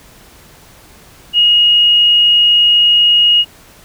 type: tone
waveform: sine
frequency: 2876 Hz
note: F#7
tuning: 50 cents flat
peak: -6 dBFS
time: 1.33-3.45 s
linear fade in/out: 50 ms
effects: pink hiss -42 dBFS RMS until 3.84 s